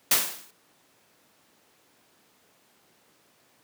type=noise with exponential decay; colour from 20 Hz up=white; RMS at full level=-17 dBFS; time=0.11-0.51 s; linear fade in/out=5 ms; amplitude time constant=86 ms; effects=pink hiss -62 dBFS RMS until 3.63 s + high-pass 200 Hz 12 dB/octave